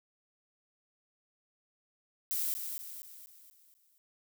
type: noise with echo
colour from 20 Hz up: violet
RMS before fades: -33 dBFS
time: 2.31-2.54 s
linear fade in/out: 0 ms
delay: 240 ms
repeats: 6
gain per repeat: -6 dB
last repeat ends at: 3.98 s
effects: none